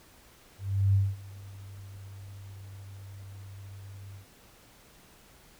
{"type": "tone with ADSR envelope", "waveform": "sine", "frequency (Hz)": 98.2, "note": "G2", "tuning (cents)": 4, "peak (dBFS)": -19, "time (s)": [0.58, 4.27], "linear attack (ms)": 360, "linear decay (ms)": 220, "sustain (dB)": -23, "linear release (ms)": 120, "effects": ["pink hiss -57 dBFS RMS until 5.59 s"]}